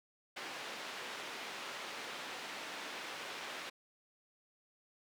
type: band-pass noise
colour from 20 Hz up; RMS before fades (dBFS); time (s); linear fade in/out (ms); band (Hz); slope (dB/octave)
white; -45; 0.36-3.7; 10; 280 to 3000; 12
effects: none